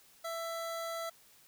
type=tone; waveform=25% pulse; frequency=664 Hz; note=E5; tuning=12 cents sharp; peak=-33 dBFS; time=0.24-1.1 s; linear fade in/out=10 ms; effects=white hiss -62 dBFS RMS until 1.47 s